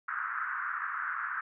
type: band-pass noise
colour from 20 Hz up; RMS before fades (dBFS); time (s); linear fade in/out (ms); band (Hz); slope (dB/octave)
white; -35; 0.08-1.41; 5; 1200 to 1600; 48
effects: none